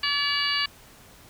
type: harmonic tone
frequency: 573 Hz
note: D5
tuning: 43 cents flat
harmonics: 2 / 3 / 4 / 5 / 6 / 7 / 8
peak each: -32 / -30 / -31 / -28 / -36 / -34 / -28 dBFS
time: 0.03-0.66 s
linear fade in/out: 5 ms
effects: pink hiss -51 dBFS RMS until 1.29 s